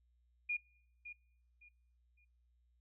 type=tone with echo; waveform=sine; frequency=2432 Hz; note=D#7; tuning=40 cents flat; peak=-34 dBFS; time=0.49-0.57 s; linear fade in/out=10 ms; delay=560 ms; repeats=3; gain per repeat=-12 dB; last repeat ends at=2.25 s; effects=noise-tail reverb RT60 0.8 s tail -25 dB re dry + added 60 Hz sine -70 dBFS peak until 2.8 s